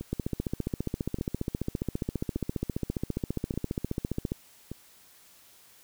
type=two click trains; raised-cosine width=3 ms; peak=-16 / -23 dBFS; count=63 / 5; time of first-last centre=0.13-4.319 / 0.01-4.716 s; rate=14.8 / 0.85 Hz; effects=white hiss -57 dBFS RMS until 5.83 s